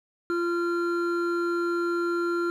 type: tone pair together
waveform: triangle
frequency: 345 / 1380 Hz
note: F4 / F6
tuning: -21 / -21 cents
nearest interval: 2 octaves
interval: 2400 cents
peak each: -23 / -28 dBFS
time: 0.3-2.5 s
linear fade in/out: 0 ms
effects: none